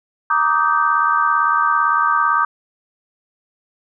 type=chord; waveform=sine; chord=Eb major seventh; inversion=second; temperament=just; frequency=933.4 / 1166.7 / 1244.5 / 1555.6 Hz; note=Bb5 / D6 / Eb6 / G6; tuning=+2 / -12 / 0 / -14 cents; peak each=-22 / -17 / -18 / -20 dBFS; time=0.3-2.45 s; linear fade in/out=5 ms; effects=none